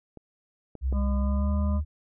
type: clicks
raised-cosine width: 2 ms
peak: -30 / -27 / -21 dBFS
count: 3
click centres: 0.173 / 0.753 / 0.926 s
type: tone with pitch glide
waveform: sine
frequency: 65.41 to 75.14 Hz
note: C2 to D2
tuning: 0 to +40 cents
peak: -23 dBFS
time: 0.81-1.85 s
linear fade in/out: 50 ms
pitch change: +240 cents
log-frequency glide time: 1.19-1.55 s
type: harmonic tone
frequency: 203 Hz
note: G#3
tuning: 39 cents flat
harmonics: 1 / 3 / 5 / 6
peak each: -29 / -39 / -43 / -45 dBFS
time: 0.92-1.81 s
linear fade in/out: 50 ms
effects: none